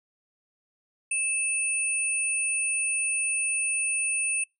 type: tone pair together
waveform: sine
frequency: 2624 / 9292 Hz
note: E7 / D9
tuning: -9 / -20 cents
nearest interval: octave + minor seventh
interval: 2189 cents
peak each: -27 dBFS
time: 1.11-4.44 s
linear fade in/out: 5 ms
effects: noise-tail reverb RT60 0.2 s tail -24 dB re dry